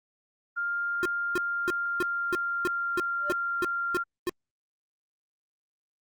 sine tone with pitch glide, 1400 to 1387.9 Hz, F6 to F6, +4 to -11 cents, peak -27 dBFS, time 0.56-4.04 s, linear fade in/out 20 ms, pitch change -15 cents, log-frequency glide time 1.13-3.11 s
square tone bursts, 358 Hz, F4, 43 cents sharp, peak -26 dBFS, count 11, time 1.03-4.294 s, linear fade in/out 0 ms, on 24 ms, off 300 ms
triangle tone with exponential growth, 590 Hz, D5, 8 cents sharp, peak -26 dBFS, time 3.17-3.31 s, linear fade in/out 2 ms, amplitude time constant 29 ms
effects Opus 32 kbps

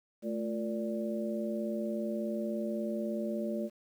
harmonic tone with a mistuned harmonic, 116.54 Hz, A#2, in tune, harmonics 2 / 3 / 4 / 5, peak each -34 / -39 / -44 / -37 dBFS, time 0.22-3.7 s, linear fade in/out 50 ms, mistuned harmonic 2, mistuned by -110 cents, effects 10-bit

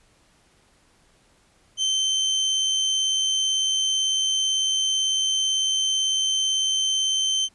30% pulse tone with amplitude modulation, 3100 Hz, G7, 20 cents flat, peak -16 dBFS, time 1.77-7.49 s, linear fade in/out 50 ms, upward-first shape sine, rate 78 Hz, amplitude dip 25%, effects pink hiss -60 dBFS RMS until 7.54 s + resampled to 24000 Hz

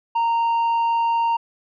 sine tone with tanh clipping, 926 Hz, A#5, 12 cents flat, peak -18 dBFS, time 0.15-1.37 s, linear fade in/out 10 ms, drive 4 dB, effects none

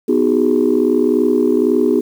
sine chord, G# minor seventh, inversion first, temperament just, 249.2 / 311.5 / 373.8 / 415.3 Hz, B3 / D#4 / F#4 / G#4, +16 / +2 / +18 / 0 cents, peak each -16 dBFS, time 0.08-2.01 s, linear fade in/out 10 ms, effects tanh soft clip ceiling -3 dBFS + 7-bit

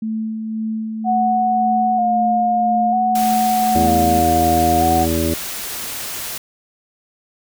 sine tone with tremolo, 220 Hz, A3, in tune, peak -19 dBFS, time 0.02-4.2 s, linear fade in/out 5 ms, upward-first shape sine, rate 1.9 Hz, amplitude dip 35%
sine tone with vibrato, 726 Hz, F#5, 33 cents flat, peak -14 dBFS, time 1.04-5.07 s, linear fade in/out 50 ms, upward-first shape square, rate 0.53 Hz, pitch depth 28 cents each way
white noise, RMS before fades -27 dBFS, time 3.15-6.38 s, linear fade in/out 5 ms
harmonic tone, 82 Hz, E2, 9 cents flat, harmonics 1 / 2 / 3 / 4 / 5 / 7, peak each -22 / -27 / -22 / -21 / -26 / -25 dBFS, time 3.75-5.34 s, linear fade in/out 5 ms
effects none

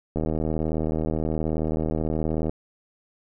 click train, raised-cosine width 2 ms, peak -13 dBFS, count 185, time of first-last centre 0.16-2.495 s, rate 78.8 Hz, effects none

